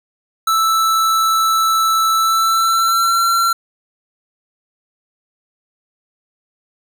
square tone with pitch glide, 1318.5 to 1360.3 Hz, E6 to F6, 0 to -46 cents, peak -13 dBFS, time 0.47-3.53 s, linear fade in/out 5 ms, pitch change +54 cents, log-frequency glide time 2.16-3.24 s, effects none

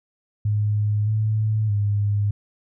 sine tone with pitch steps, 104.9 / 108.3 / 102.6 Hz, G#2 / A2 / G#2, +18 / -27 / -21 cents, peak -18 dBFS, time 0.45-2.31 s, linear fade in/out 5 ms, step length 620 ms, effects none

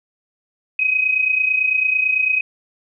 sine tone pair together, 2500 / 2529 Hz, D#7 / D#7, +8 / +28 cents, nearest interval unison, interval 20 cents, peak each -21 / -16 dBFS, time 0.79-2.41 s, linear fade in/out 5 ms, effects none

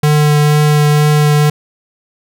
square tone with vibrato, 149.3 Hz, D3, 29 cents sharp, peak -8 dBFS, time 0.03-1.5 s, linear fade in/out 5 ms, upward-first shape triangle, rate 2.1 Hz, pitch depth 12 cents each way, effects none

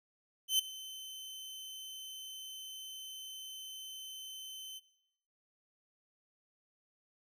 sawtooth tone with ADSR envelope, 3067 Hz, G7, 38 cents flat, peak -22 dBFS, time 0.48-4.8 s, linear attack 110 ms, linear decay 8 ms, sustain -20 dB, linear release 27 ms, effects noise-tail reverb RT60 0.8 s tail -20 dB re dry

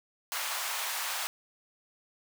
pink high-pass noise, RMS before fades -34 dBFS, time 0.32-1.27 s, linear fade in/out 0 ms, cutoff 790 Hz, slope 24 dB/octave, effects none

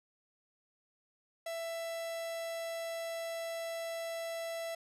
45% pulse tone, 664 Hz, E5, 12 cents sharp, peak -37 dBFS, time 1.46-4.75 s, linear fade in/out 5 ms, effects resampled to 32000 Hz

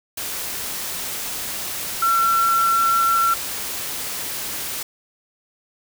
sine tone in noise, 1353 Hz, E6, 45 cents sharp, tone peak -15 dBFS, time 2.02-3.34 s, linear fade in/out 5 ms, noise white, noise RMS -28 dBFS, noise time 0.17-4.83 s, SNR +10 dB, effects none

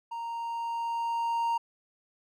triangle tone with level ramp, 929 Hz, A#5, 6 cents flat, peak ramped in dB -32 to -23 dBFS, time 0.11-1.58 s, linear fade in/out 10 ms, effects none

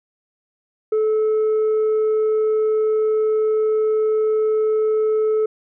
sine tone with tanh clipping, 433.6 Hz, A4, 25 cents flat, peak -16 dBFS, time 0.92-5.46 s, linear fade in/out 5 ms, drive 2 dB, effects none

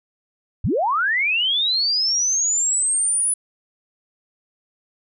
sine linear sweep, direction up, 53.5 to 10000 Hz, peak -17 dBFS, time 0.64-3.34 s, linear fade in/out 5 ms, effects none

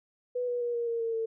sine tone with pitch steps, 493.9 / 486.3 / 478.7 / 471.3 / 464 / 456.8 / 449.8 Hz, B4 / B4 / A#4 / A#4 / A#4 / A#4 / A4, 0 / -27 / +46 / +19 / -8 / -35 / +38 cents, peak -28 dBFS, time 0.35-1.26 s, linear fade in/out 10 ms, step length 130 ms, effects none

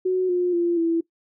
sine tone with pitch steps, 370 / 357 / 344.4 / 332.3 Hz, F#4 / F4 / F4 / E4, 0 / +38 / -24 / +14 cents, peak -18 dBFS, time 0.05-1.01 s, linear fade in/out 10 ms, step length 240 ms, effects noise-tail reverb RT60 0.1 s tail -19 dB re dry

